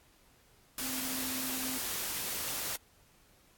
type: tone in noise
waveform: sine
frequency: 259.4 Hz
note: C4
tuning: 15 cents flat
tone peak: -41 dBFS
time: 0.81-1.78 s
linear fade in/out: 2 ms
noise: white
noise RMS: -36 dBFS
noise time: 0.78-2.76 s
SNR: -8 dB
effects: pink hiss -64 dBFS RMS until 3.57 s + AAC 64 kbps